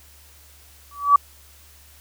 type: tone with exponential growth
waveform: sine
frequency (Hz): 1146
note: D6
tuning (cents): -43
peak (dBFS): -6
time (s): 0.91-1.16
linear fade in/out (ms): 5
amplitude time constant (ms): 53
effects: added 72 Hz sine -51 dBFS peak until 2 s + white hiss -51 dBFS RMS until 2 s